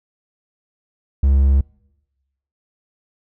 triangle tone, 68.4 Hz, C#2, 23 cents flat, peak -9 dBFS, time 1.23-1.61 s, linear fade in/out 5 ms, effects noise-tail reverb RT60 1.0 s tail -25 dB re dry

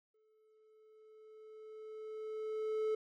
triangle tone with exponential growth, 434.4 Hz, A4, 22 cents flat, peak -29 dBFS, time 0.14-2.95 s, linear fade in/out 5 ms, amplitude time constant 610 ms, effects none

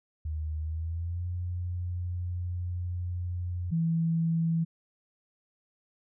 sine tone with pitch glide, 77.7 to 88.74 Hz, D#2 to F2, -2 to +28 cents, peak -30 dBFS, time 0.25-3.71 s, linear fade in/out 5 ms, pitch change +230 cents, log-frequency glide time 0.61-1.26 s
sine tone, 164.81 Hz, E3, in tune, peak -24 dBFS, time 3.71-4.65 s, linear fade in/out 20 ms
effects none

